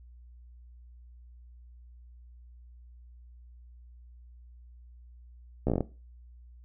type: slowing click train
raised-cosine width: 2 ms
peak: -14 dBFS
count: 8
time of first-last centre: 5.67-5.807 s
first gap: 14 ms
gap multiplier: 1.11
effects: noise-tail reverb RT60 0.3 s tail -17 dB re dry + added 60 Hz sine -49 dBFS peak until 6.64 s

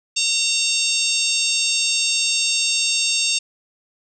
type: harmonic tone with a mistuned harmonic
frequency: 915 Hz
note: A#5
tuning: 32 cents flat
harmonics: 3 / 4 / 5 / 6 / 7 / 8 / 9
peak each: -23 / -24 / -25 / -26 / -26 / -27 / -28 dBFS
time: 0.16-3.39 s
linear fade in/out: 10 ms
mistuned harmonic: 8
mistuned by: +32 cents
effects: none

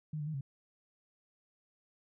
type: tone with pitch steps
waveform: sine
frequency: 153.5 / 147.8 / 156.4 / 136.6 Hz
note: D#3 / D3 / D#3 / C#3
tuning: -23 / +11 / +9 / -25 cents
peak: -35 dBFS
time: 0.13-0.41 s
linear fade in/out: 5 ms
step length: 70 ms
effects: none

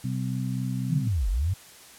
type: harmonic tone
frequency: 64 Hz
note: C2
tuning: 38 cents flat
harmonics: 2 / 3 / 4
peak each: -28 / -32 / -34 dBFS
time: 0.04-1.08 s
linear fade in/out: 5 ms
type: linear two-way sweep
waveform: sine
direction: down then up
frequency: 169.9 to 42.07 to 101.3 Hz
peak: -22 dBFS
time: 0.9-1.54 s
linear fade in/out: 10 ms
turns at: 1.29 s
effects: white hiss -49 dBFS RMS until 1.98 s + low-pass 12000 Hz 12 dB/octave

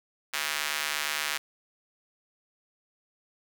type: tone with high-pass filter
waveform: square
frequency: 74.3 Hz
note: D2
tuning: 21 cents sharp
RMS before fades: -31 dBFS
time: 0.33-1.38 s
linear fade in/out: 10 ms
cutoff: 1800 Hz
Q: 0.99
effects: none

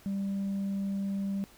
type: tone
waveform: sine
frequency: 196.9 Hz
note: G3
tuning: 8 cents sharp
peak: -27 dBFS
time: 0.06-1.44 s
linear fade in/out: 0 ms
effects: tanh soft clip ceiling -28 dBFS + pink hiss -57 dBFS RMS until 1.57 s

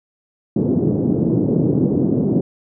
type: band-pass noise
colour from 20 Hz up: pink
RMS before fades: -17 dBFS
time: 0.56-2.41 s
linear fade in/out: 5 ms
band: 140 to 400 Hz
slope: 24 dB/octave
effects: none

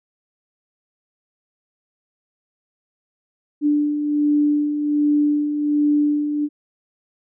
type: beating tone pair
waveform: sine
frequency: 293.7 / 295 Hz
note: D4 / D4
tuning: 0 / +8 cents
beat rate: 1.3 Hz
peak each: -25 / -16 dBFS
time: 3.61-6.49 s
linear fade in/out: 50 ms
effects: none

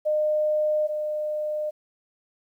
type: tone pair in turn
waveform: sine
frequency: 609 / 606.4 Hz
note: D#5 / D#5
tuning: -37 / -45 cents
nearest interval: unison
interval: 8 cents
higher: first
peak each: -20 / -25 dBFS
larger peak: first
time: 0.05-0.88 / 0.88-1.71 s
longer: neither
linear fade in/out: 20 ms
effects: 10-bit

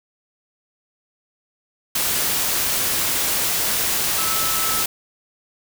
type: tone in noise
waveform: sine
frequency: 1305 Hz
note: E6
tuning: 18 cents flat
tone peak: -27 dBFS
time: 4.18-4.83 s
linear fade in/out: 5 ms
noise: white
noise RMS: -21 dBFS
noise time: 1.95-4.86 s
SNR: -9 dB
effects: none

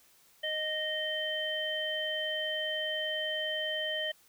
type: harmonic tone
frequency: 619 Hz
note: D#5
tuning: 9 cents flat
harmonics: 1 / 3 / 5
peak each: -36 / -36 / -34 dBFS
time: 0.43-4.12 s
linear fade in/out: 10 ms
effects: white hiss -63 dBFS RMS until 4.28 s

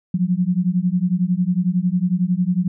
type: beating tone pair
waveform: sine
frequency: 174.7 / 185.7 Hz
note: F3 / F#3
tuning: +1 / +7 cents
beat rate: 11 Hz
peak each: -19 dBFS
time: 0.14-2.68 s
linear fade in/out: 5 ms
effects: none

